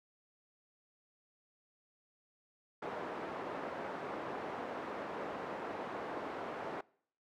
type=band-pass noise; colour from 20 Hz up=pink; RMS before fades=-42 dBFS; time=2.82-6.81 s; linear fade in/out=5 ms; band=350 to 1200 Hz; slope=12 dB/octave; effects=noise-tail reverb RT60 0.6 s tail -24 dB re dry